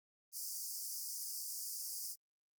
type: high-pass noise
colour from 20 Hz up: pink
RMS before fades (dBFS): -43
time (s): 0.32-2.16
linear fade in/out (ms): 50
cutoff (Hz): 4800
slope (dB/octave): 96
effects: Opus 32 kbps